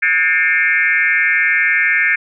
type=tone with frequency modulation; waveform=sine; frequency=1958 Hz; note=B6; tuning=15 cents flat; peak=-11 dBFS; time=0.02-2.16 s; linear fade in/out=10 ms; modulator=168 Hz; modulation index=2.4; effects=none